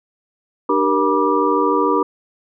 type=tone cluster; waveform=sine; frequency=298.6 / 391.8 / 471.8 / 969 / 1180 Hz; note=D4 / G4 / A#4 / B5 / D6; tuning=+29 / -1 / +21 / -33 / +8 cents; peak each=-20 dBFS; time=0.69-2.03 s; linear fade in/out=5 ms; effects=none